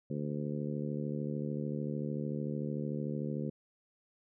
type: harmonic tone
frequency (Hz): 73.42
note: D2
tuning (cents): 0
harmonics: 2 / 3 / 4 / 5 / 6 / 7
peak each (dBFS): -37 / -38 / -43 / -44 / -45 / -45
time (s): 0.1-3.5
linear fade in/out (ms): 5
effects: none

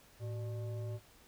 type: tone with frequency modulation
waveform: sine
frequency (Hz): 110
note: A2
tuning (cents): 0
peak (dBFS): -37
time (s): 0.19-1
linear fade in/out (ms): 50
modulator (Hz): 487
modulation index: 0.51
effects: pink hiss -62 dBFS RMS until 1.27 s

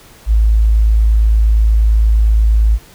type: tone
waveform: sine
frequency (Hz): 54.3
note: A1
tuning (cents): -22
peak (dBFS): -7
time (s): 0.26-2.79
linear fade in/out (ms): 50
effects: pink hiss -42 dBFS RMS until 2.94 s

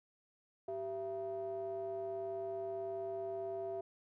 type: ring-modulated tone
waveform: triangle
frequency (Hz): 142.3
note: C#3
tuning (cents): +46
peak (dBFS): -33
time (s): 0.68-3.81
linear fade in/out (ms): 5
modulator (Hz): 530
effects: none

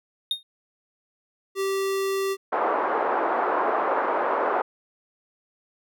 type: tone with exponential decay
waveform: triangle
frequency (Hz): 3694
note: A#7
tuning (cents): -16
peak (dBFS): -18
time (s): 0.31-0.43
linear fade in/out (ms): 2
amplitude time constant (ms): 26
type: tone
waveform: square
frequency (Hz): 389.2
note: G4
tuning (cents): -12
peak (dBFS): -24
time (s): 1.55-2.37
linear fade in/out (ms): 50
type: band-pass noise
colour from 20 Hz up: white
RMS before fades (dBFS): -24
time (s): 2.52-4.62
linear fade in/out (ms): 10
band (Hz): 360 to 1200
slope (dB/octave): 24
effects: none

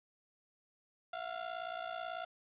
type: ring-modulated tone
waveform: 30% pulse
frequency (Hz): 695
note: F5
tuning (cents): -9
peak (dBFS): -34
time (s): 1.13-2.25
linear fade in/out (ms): 2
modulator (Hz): 29.1
effects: resampled to 8000 Hz + 10-bit

